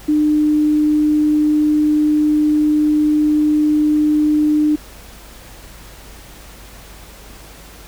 sine tone, 301.8 Hz, D4, 47 cents sharp, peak -11 dBFS, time 0.08-4.76 s, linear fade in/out 10 ms, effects added 50 Hz sine -40 dBFS peak until 7.87 s + pink hiss -40 dBFS RMS until 7.87 s

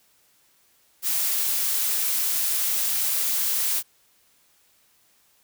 blue noise, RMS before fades -24 dBFS, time 1.02-3.83 s, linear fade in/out 50 ms, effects white hiss -62 dBFS RMS until 5.43 s

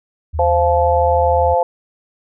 sine tone with vibrato, 77.78 Hz, D#2, in tune, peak -19 dBFS, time 0.33-1.55 s, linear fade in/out 20 ms, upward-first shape sine, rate 3.9 Hz, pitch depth 10 cents each way
harmonic tone, 173.5 Hz, F3, 11 cents flat, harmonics 3 / 4 / 5, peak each -15 / -17 / -17 dBFS, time 0.39-1.63 s, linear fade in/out 2 ms
effects none

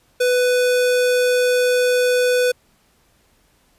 square tone, 496.9 Hz, B4, 11 cents sharp, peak -15 dBFS, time 0.2-2.52 s, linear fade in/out 10 ms, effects pink hiss -59 dBFS RMS until 3.78 s + resampled to 32000 Hz

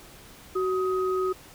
sine tone pair together, 373.8 / 1257.3 Hz, F#4 / D#6, +18 / +18 cents, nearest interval octave + major sixth, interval 2100 cents, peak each -24 / -30 dBFS, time 0.55-1.33 s, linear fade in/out 10 ms, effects pink hiss -49 dBFS RMS until 1.54 s

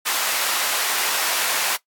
pink high-pass noise, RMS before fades -22 dBFS, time 0.05-1.77 s, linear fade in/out 20 ms, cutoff 930 Hz, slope 12 dB/octave, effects noise-tail reverb RT60 0.1 s tail -18 dB re dry + AAC 64 kbps

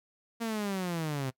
sawtooth linear sweep, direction down, 233.1 to 126.9 Hz, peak -27 dBFS, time 0.4-1.31 s, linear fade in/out 20 ms, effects noise-tail reverb RT60 0.1 s tail -22 dB re dry

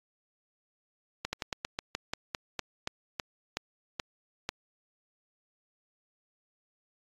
slowing click train, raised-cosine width 0.2 ms, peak -14 dBFS, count 15, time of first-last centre 1.25-4.49 s, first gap 80 ms, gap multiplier 1.15, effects AAC 32 kbps

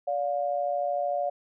sine tone pair together, 576.8 / 710 Hz, D5 / F5, -31 / +28 cents, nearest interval major third, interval 359 cents, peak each -28 dBFS, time 0.07-1.3 s, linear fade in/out 10 ms, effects none

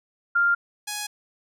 sine / 5% pulse tone pair in turn, 1396.9 / 834 Hz, F6 / G#5, 0 / +7 cents, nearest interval major sixth, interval 893 cents, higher first, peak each -17 / -17 dBFS, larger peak neither, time 0.35-0.55 / 0.87-1.07 s, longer neither, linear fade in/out 10 ms, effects none

